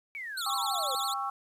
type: exponential sweep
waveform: sine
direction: down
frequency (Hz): 2321 to 493.9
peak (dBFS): -36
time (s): 0.15-0.95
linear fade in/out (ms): 0
type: tone with vibrato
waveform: sawtooth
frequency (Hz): 3860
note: B7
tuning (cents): -40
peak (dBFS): -30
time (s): 0.37-1.14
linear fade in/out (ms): 5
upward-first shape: sine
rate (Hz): 12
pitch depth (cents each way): 240
type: chord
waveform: sine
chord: C# diminished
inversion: second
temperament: just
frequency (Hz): 798.3 / 1108.7 / 1330.5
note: G5 / C#6 / E6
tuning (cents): +31 / 0 / +16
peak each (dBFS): -35 / -34 / -35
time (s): 0.46-1.3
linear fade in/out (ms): 5
effects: resampled to 32000 Hz + 10-bit